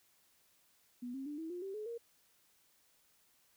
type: tone with pitch steps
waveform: sine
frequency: 244.7 / 268.4 / 294.4 / 322.9 / 354.1 / 388.4 / 426 / 467.3 Hz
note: B3 / C4 / D4 / E4 / F4 / G4 / G#4 / A#4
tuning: -16 / +44 / +4 / -36 / +24 / -16 / +44 / +4 cents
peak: -40 dBFS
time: 1.02-1.98 s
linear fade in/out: 10 ms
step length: 120 ms
effects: white hiss -71 dBFS RMS until 3.56 s